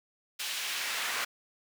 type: noise with high-pass filter sweep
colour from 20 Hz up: brown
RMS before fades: -34 dBFS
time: 0.39-1.25 s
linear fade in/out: 10 ms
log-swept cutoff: 3200 to 1500 Hz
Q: 0.99
effects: none